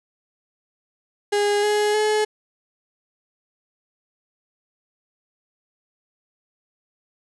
35% pulse tone with pitch steps, 410.6 / 418.5 / 426.6 Hz, G#4 / G#4 / G#4, -20 / +13 / +46 cents, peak -16 dBFS, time 1.32-2.25 s, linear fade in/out 10 ms, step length 310 ms, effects resampled to 24000 Hz + 9-bit

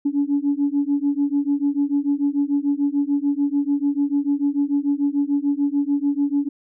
sine beating tone pair, 281.4 / 288.2 Hz, C#4 / D4, +26 / -33 cents, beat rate 6.8 Hz, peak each -20 dBFS, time 0.05-6.49 s, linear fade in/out 10 ms, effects tanh soft clip ceiling -11 dBFS

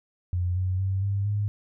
sine tone with pitch steps, 89.2 / 92.51 / 95.93 / 99.49 / 103.18 Hz, F2 / F#2 / G2 / G2 / G#2, +37 / 0 / -37 / +26 / -11 cents, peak -23 dBFS, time 0.33-1.48 s, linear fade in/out 0 ms, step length 230 ms, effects none

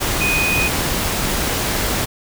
sine tone in noise, 2489 Hz, D#7, in tune, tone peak -17 dBFS, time 0.2-0.69 s, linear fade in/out 20 ms, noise pink, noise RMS -20 dBFS, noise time 0-2.06 s, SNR 0 dB, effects none

